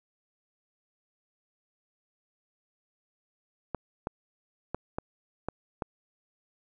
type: clicks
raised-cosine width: 1 ms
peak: -17 dBFS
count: 6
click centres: 3.747 / 4.071 / 4.746 / 4.985 / 5.486 / 5.822 s
effects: none